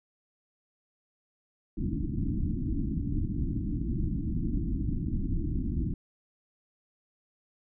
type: low-pass noise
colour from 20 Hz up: pink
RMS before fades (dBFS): -30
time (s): 1.77-5.94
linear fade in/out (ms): 5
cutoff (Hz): 330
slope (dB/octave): 96
effects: none